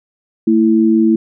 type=tone pair together; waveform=sine; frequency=223.6 / 329.6 Hz; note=A3 / E4; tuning=+28 / 0 cents; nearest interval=perfect fifth; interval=672 cents; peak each=-11 dBFS; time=0.47-1.16 s; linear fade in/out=5 ms; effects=none